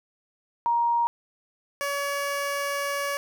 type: tone pair in turn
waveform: sine / 15% pulse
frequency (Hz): 941 / 565.9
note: A#5 / C#5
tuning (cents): +16 / +36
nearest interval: major sixth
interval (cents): 880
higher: first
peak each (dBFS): -20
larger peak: neither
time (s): 0.66-1.07 / 1.81-3.17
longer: second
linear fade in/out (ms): 0
effects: none